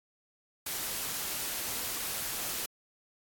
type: noise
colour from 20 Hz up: white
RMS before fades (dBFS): -35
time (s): 0.66-2.66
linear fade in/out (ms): 5
effects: AAC 64 kbps